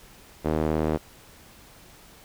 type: tone with band-pass filter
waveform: sawtooth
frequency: 78 Hz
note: D#2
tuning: 5 cents sharp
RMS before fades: -25 dBFS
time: 0.44-0.98 s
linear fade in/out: 20 ms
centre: 430 Hz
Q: 1
effects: pink hiss -51 dBFS RMS until 2.24 s